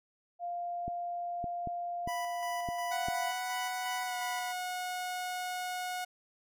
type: tone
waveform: sine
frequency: 698.5 Hz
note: F5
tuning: in tune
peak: -34 dBFS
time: 0.39-3.33 s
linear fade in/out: 50 ms
type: clicks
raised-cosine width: 3 ms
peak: -27 dBFS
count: 6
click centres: 0.88 / 1.442 / 1.673 / 2.075 / 2.688 / 3.085 s
type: tone with tremolo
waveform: 25% pulse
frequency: 987.8 Hz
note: B5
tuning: in tune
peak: -33 dBFS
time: 2.07-4.53 s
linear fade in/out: 20 ms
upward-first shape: square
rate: 2.8 Hz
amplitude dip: 40%
type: tone with pitch glide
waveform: sawtooth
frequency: 740 to 728.1 Hz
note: F#5 to F#5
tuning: 0 to -28 cents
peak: -31 dBFS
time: 2.91-6.05 s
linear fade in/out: 10 ms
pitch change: -28 cents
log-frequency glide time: 4.05-4.16 s
effects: none